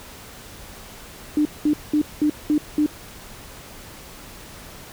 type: tone bursts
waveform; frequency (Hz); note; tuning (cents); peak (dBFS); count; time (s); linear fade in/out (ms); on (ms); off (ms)
sine; 300; D4; +37; -15; 6; 1.37-2.862; 2; 82; 200
effects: pink hiss -41 dBFS RMS until 4.92 s